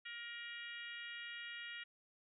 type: harmonic tone with a mistuned harmonic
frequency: 471.6 Hz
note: A#4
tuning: 20 cents sharp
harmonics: 3 / 4 / 5 / 6 / 7 / 8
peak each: -53 / -49 / -54 / -52 / -55 / -64 dBFS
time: 0.05-1.84 s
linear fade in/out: 10 ms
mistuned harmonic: 6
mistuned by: +16 cents
effects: none